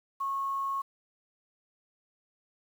sine tone with quantisation, 1095 Hz, C#6, 22 cents flat, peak -29 dBFS, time 0.2-0.82 s, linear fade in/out 10 ms, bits 9, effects none

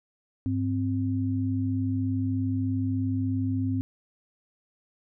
sine tone pair together, 101.62 / 261.6 Hz, G#2 / C4, -37 / 0 cents, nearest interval octave + major third, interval 1637 cents, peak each -27 dBFS, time 0.46-3.81 s, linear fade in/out 0 ms, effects none

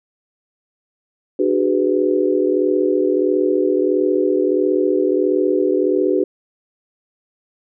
sine chord, G# half-diminished seventh, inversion second, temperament just, 299 / 373.8 / 415.3 / 498.4 Hz, D4 / F#4 / G#4 / B4, +31 / +18 / 0 / +16 cents, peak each -20 / -17 / -21 / -21 dBFS, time 1.39-6.24 s, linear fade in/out 5 ms, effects none

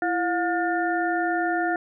harmonic tone with a mistuned harmonic, 357.3 Hz, F4, 40 cents sharp, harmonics 1 / 2 / 4 / 5, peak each -26 / -25 / -29 / -31 dBFS, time 0.02-1.76 s, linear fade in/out 2 ms, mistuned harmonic 1, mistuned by -110 cents, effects none

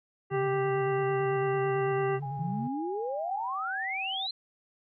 harmonic tone, 392.5 Hz, G4, 2 cents sharp, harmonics 1 / 2 / 3 / 4 / 5 / 7, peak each -27 / -34 / -37 / -42 / -40 / -46 dBFS, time 0.3-2.2 s, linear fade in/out 50 ms
triangle tone with vibrato, 138.59 Hz, C#3, in tune, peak -32 dBFS, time 0.31-2.68 s, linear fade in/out 10 ms, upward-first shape square, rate 9 Hz, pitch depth 64 cents each way
sine tone with pitch glide, 819 to 768.6 Hz, G#5 to G5, -24 to -34 cents, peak -36 dBFS, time 2.22-4.27 s, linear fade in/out 10 ms, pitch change -110 cents, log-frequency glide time 3.01-3.49 s
sine exponential sweep, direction up, 154 to 4186 Hz, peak -31 dBFS, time 2.39-4.31 s, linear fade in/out 5 ms
effects none

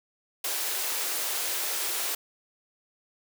white high-pass noise, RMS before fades -30 dBFS, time 0.44-2.15 s, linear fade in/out 5 ms, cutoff 320 Hz, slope 48 dB/octave, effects none

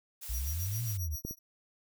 blue noise, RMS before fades -43 dBFS, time 0.21-0.98 s, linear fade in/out 20 ms
sine exponential two-way sweep, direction up then down, 55 to 121.4 to 70.5 Hz, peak -32 dBFS, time 0.29-1.16 s, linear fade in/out 10 ms, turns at 0.83 s
15% pulse tone with tremolo, 5770 Hz, F#8, 44 cents flat, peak -32 dBFS, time 0.33-1.39 s, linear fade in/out 10 ms, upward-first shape sine, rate 7.5 Hz, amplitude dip 100%
clicks, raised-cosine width 3 ms, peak -24 / -31 dBFS, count 2, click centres 1.25 / 1.31 s
effects none

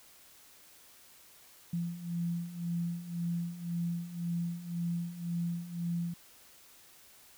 sine beating tone pair, 170 / 171.9 Hz, F3 / F3, -46 / -27 cents, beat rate 1.9 Hz, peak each -38 / -34 dBFS, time 1.73-6.14 s, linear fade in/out 5 ms, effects white hiss -58 dBFS RMS until 7.37 s

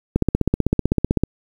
click train, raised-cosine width 3 ms, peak -3 dBFS, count 18, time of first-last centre 0.16-1.236 s, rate 15.8 Hz, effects 7-bit

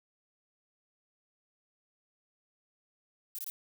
violet noise bursts, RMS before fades -39 dBFS, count 3, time 3.35-3.5 s, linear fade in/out 0 ms, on 36 ms, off 21 ms, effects none

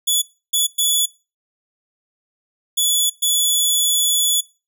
15% pulse tone bursts at uneven times, 3424 Hz, A7, 48 cents flat, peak -8 dBFS, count 5, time 0.07-0.22 / 0.53-0.67 / 0.78-1.06 / 2.77-3.1 / 3.22-4.41 s, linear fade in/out 10 ms, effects noise-tail reverb RT60 0.3 s tail -21 dB re dry

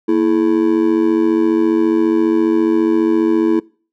triangle tone with amplitude modulation, 329.6 Hz, E4, in tune, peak -5 dBFS, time 0.08-3.6 s, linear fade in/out 10 ms, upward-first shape sine, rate 94.7 Hz, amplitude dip 95%, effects noise-tail reverb RT60 0.4 s tail -23 dB re dry

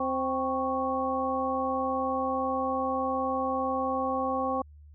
harmonic tone with a mistuned harmonic, 261.6 Hz, C4, in tune, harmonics 1 / 2 / 3 / 4, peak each -33 / -31 / -32 / -31 dBFS, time 0-4.62 s, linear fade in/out 5 ms, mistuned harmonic 4, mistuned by +93 cents, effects added 74 Hz sine -48 dBFS peak until 4.94 s

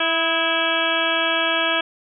harmonic tone with a mistuned harmonic, 329.2 Hz, E4, 2 cents flat, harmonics 1 / 2 / 3 / 4 / 5 / 7 / 8 / 9 / 10, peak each -30 / -25 / -29 / -27 / -24 / -27 / -27 / -29 / -25 dBFS, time 0-1.81 s, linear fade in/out 5 ms, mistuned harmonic 4, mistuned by -37 cents, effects none

